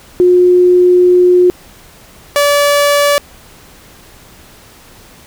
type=tone pair in turn; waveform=sine / sawtooth; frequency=359.3 / 576.3 Hz; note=F4 / D5; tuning=+49 / -33 cents; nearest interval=minor sixth; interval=818 cents; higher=second; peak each=-4 dBFS; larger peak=neither; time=0.2-1.5 / 2.36-3.18 s; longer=first; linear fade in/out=0 ms; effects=pink hiss -40 dBFS RMS until 5.26 s